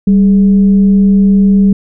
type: tone with frequency modulation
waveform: sine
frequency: 196 Hz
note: G3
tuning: in tune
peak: -4 dBFS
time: 0.07-1.73 s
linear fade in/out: 5 ms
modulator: 227 Hz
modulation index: 0.24
effects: none